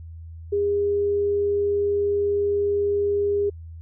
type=tone; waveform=sine; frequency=406.3 Hz; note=G#4; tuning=38 cents flat; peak=-19 dBFS; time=0.52-3.5 s; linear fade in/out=10 ms; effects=added 82 Hz sine -36 dBFS peak until 3.81 s